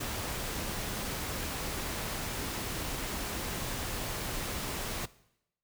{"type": "noise", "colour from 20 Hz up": "pink", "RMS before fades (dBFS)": -36, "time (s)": [0, 5.06], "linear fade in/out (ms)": 10, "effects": ["noise-tail reverb RT60 0.8 s tail -19 dB re dry"]}